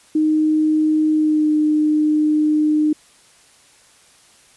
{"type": "tone with pitch glide", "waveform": "sine", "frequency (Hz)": [309.6, 304.5], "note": ["D#4", "D#4"], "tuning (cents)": [-9, -37], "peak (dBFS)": -13, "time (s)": [0.15, 2.93], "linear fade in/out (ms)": 5, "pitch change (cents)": -28, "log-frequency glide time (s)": [1.12, 1.51], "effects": ["white hiss -51 dBFS RMS until 4.56 s", "resampled to 24000 Hz"]}